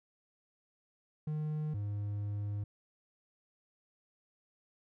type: tone pair in turn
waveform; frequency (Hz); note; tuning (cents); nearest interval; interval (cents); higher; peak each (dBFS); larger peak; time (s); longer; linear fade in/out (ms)
triangle; 152.9 / 102.73; D#3 / G#2; -30 / -18; perfect fifth; 688; first; -31 / -32; first; 1.27-1.74 / 1.74-2.64; second; 5
effects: none